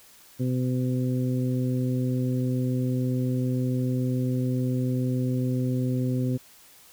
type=harmonic tone; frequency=127 Hz; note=B2; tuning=49 cents sharp; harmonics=1 / 2 / 3 / 4; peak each=-25 / -27 / -36 / -37 dBFS; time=0.39-6.38 s; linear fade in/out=20 ms; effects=white hiss -53 dBFS RMS until 6.92 s